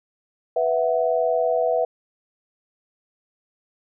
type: chord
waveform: sine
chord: B suspended fourth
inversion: none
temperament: equal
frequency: 493.9 / 659.3 / 740 Hz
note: B4 / E5 / F#5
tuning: 0 / 0 / 0 cents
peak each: -22 / -21 / -26 dBFS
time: 0.56-1.85 s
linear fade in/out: 5 ms
effects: none